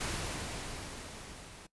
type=noise with level ramp; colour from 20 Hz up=pink; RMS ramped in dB=-35 to -51 dBFS; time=0-1.67 s; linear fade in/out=10 ms; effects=noise-tail reverb RT60 0.1 s tail -19 dB re dry + resampled to 24000 Hz